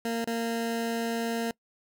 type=tone with dropouts; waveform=20% pulse; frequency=230.5 Hz; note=A#3; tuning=19 cents flat; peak=-23 dBFS; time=0.05-1.51 s; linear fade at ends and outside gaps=2 ms; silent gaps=0.244-0.273 s; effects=noise-tail reverb RT60 0.1 s tail -24 dB re dry